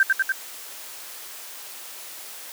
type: tone with echo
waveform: sine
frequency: 1568 Hz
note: G6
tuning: in tune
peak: -13 dBFS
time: 0-0.03 s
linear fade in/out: 2 ms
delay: 97 ms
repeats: 3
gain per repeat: -2 dB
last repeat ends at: 0.321 s
effects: white hiss -39 dBFS RMS until 2.52 s + high-pass 400 Hz 12 dB/octave